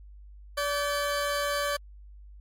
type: tone pair together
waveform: 20% pulse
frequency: 576.5 / 1539 Hz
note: D5 / G6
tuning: -32 / -32 cents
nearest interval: octave + perfect fourth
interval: 1700 cents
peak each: -22 / -30 dBFS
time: 0.57-1.77 s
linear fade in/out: 10 ms
effects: added 50 Hz sine -45 dBFS peak until 2.4 s + MP3 64 kbps